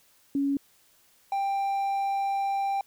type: tone pair in turn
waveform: sine / triangle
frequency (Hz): 279.1 / 789.4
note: C#4 / G5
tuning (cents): +12 / +12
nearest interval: octave + tritone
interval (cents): 1800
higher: second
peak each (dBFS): -23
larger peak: neither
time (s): 0.35-0.57 / 1.32-2.81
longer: second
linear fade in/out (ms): 2
effects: white hiss -62 dBFS RMS until 2.86 s